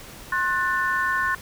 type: chord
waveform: sine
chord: F# diminished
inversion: second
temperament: just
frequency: 1065.6 / 1480 / 1776 Hz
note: C6 / F#6 / A6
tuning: +31 / 0 / +16 cents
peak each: -25 dBFS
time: 0.32-1.35 s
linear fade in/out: 5 ms
effects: pink hiss -42 dBFS RMS until 1.41 s